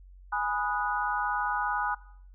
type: chord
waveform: sine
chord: G# minor seventh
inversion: none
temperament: equal with one note detuned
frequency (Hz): 830.6 / 987.8 / 1244.5 / 1468.9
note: G#5 / B5 / D#6 / F#6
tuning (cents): 0 / 0 / 0 / -13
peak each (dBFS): -31 / -33 / -33 / -32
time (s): 0.32-1.95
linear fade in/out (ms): 10
effects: noise-tail reverb RT60 0.6 s tail -19 dB re dry + added 46 Hz sine -48 dBFS peak until 2.34 s